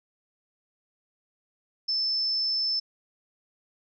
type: tone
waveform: sine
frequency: 5274 Hz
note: E8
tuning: in tune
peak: -24 dBFS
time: 1.88-2.8 s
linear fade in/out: 10 ms
effects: none